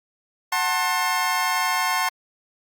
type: chord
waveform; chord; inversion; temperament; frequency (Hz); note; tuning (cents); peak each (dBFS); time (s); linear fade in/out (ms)
25% pulse; F# diminished; none; just; 740 / 888 / 1065.6; F#5 / A5 / C6; 0 / +16 / +31; -23 / -22 / -20; 0.52-2.09; 5
effects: Opus 48 kbps